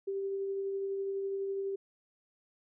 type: tone with tremolo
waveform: sine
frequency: 392 Hz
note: G4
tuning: in tune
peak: -31 dBFS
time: 0.07-1.76 s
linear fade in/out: 10 ms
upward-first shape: triangle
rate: 12 Hz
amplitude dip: 25%
effects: none